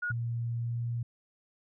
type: tone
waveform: sine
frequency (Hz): 1444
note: F#6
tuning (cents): -43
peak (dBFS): -30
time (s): 0.02-0.12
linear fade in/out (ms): 10
type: tone with pitch glide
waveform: sine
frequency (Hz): 117.5 to 118.39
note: A#2 to A#2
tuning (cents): +14 to +27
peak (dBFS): -30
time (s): 0.1-1.03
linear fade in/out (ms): 5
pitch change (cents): +13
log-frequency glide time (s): 0.58-0.82
effects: none